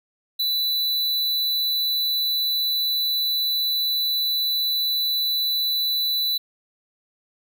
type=tone; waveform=square; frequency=3977 Hz; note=B7; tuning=11 cents sharp; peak=-21 dBFS; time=0.39-6.38 s; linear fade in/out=10 ms; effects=none